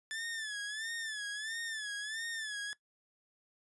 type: tone with vibrato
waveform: sawtooth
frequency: 1743 Hz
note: A6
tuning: 17 cents flat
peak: -34 dBFS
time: 0.11-2.73 s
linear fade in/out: 0 ms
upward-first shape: sine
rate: 1.5 Hz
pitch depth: 100 cents each way
effects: noise-tail reverb RT60 0.1 s tail -19 dB re dry + resampled to 24000 Hz